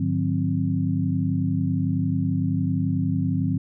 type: tone cluster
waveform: sine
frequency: 103 / 150.1 / 181.1 / 262.4 Hz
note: G#2 / D3 / F#3 / C4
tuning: -14 / +38 / -37 / +5 cents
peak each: -26 dBFS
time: 0-3.58 s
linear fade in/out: 5 ms
effects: none